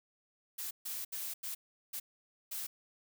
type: noise bursts at uneven times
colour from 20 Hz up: blue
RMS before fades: -40 dBFS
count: 6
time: 0.58-0.71 / 0.85-1.05 / 1.12-1.34 / 1.43-1.55 / 1.93-2 / 2.51-2.67 s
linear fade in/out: 10 ms
effects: none